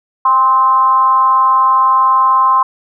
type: tone with frequency modulation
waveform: sine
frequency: 1046.5 Hz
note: C6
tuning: in tune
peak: -7 dBFS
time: 0.25-2.63 s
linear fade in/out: 5 ms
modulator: 245 Hz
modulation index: 0.48
effects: none